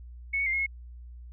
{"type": "tone with pitch steps", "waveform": "sine", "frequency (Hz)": [2205, 2225, 2101, 2163, 2176], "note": ["C#7", "C#7", "C7", "C#7", "C#7"], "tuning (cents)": [-10, 6, 7, -43, -33], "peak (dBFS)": -25, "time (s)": [0.33, 0.665], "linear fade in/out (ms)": 10, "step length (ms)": 67, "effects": ["added 60 Hz sine -42 dBFS peak until 1.32 s"]}